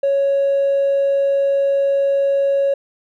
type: tone with hard clipping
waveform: sine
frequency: 554.4 Hz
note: C#5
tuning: in tune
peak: -14 dBFS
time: 0.03-2.74 s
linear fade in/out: 5 ms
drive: 1 dB
effects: none